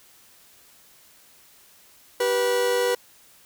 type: tone pair together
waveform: 40% pulse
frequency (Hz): 386.8 / 488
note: G4 / B4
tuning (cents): -23 / -21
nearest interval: major third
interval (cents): 402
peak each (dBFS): -27 / -20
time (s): 2.2-2.95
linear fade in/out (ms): 5
effects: white hiss -54 dBFS RMS until 3.45 s